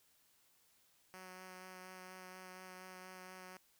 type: tone with vibrato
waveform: 5% pulse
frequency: 185 Hz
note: F#3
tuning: in tune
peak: -40 dBFS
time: 1.14-3.57 s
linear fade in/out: 0 ms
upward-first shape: sine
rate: 4.2 Hz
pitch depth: 11 cents each way
effects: white hiss -72 dBFS RMS until 3.79 s